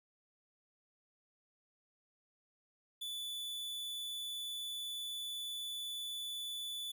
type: tone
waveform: 45% pulse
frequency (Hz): 3474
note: A7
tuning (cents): -23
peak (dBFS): -40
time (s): 3.01-6.92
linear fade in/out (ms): 10
effects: none